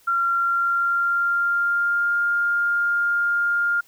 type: tone with pitch glide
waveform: sine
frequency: 1376 to 1405.7 Hz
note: F6 to F6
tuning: -26 to +11 cents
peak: -18 dBFS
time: 0.07-3.81 s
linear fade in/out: 10 ms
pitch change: +37 cents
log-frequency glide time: 0.29-2.16 s
effects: white hiss -56 dBFS RMS until 3.87 s